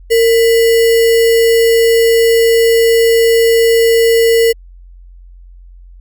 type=tone with sample-and-hold; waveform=sine; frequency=458.6 Hz; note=A#4; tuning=28 cents flat; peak=-6 dBFS; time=0.1-4.53 s; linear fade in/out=20 ms; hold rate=2450 Hz; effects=added 44 Hz sine -34 dBFS peak until 6 s